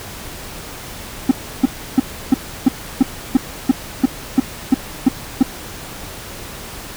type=tone bursts; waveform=triangle; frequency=261.6 Hz; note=C4; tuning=in tune; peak=-4 dBFS; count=13; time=1.29-5.429 s; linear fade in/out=5 ms; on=23 ms; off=320 ms; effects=pink hiss -32 dBFS RMS until 6.96 s